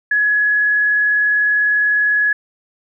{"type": "tone with vibrato", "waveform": "sine", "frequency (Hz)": 1686, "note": "G#6", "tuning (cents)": 26, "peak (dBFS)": -12, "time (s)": [0.11, 2.33], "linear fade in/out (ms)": 5, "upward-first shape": "sine", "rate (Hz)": 20, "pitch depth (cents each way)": 16, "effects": []}